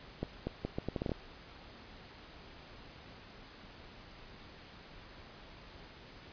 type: accelerating click train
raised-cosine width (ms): 2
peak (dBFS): -21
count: 10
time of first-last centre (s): 0.23-1.118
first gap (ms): 240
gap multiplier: 0.75
effects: pink hiss -53 dBFS RMS until 6.32 s + resampled to 11025 Hz